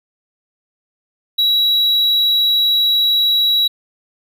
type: tone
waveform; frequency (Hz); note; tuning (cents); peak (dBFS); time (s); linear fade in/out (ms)
triangle; 3889; B7; -27; -10; 1.38-3.68; 10
effects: none